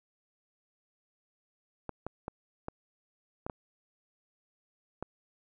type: clicks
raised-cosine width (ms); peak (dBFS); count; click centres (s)
1; -22; 7; 1.893 / 2.066 / 2.281 / 2.684 / 3.465 / 3.498 / 5.026
effects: none